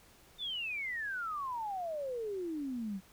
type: exponential sweep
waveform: sine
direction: down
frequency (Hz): 3623 to 184.4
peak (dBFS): -35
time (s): 0.38-3.01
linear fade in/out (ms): 50
effects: pink hiss -61 dBFS RMS until 3.12 s